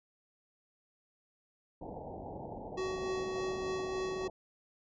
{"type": "low-pass noise", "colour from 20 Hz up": "white", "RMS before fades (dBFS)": -44, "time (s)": [1.81, 4.3], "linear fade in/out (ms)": 5, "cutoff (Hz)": 880, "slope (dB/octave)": 96}
{"type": "tone with tremolo", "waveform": "square", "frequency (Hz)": 375.1, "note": "F#4", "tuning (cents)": 24, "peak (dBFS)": -34, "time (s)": [2.77, 4.28], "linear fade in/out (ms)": 10, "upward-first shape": "sine", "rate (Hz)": 3.4, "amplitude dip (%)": 30}
{"effects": ["resampled to 16000 Hz"]}